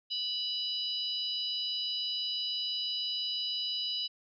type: harmonic tone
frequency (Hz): 986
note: B5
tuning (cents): -3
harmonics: 3 / 4 / 5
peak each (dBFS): -35 / -36 / -37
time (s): 0.1-4.08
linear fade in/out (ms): 20
effects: none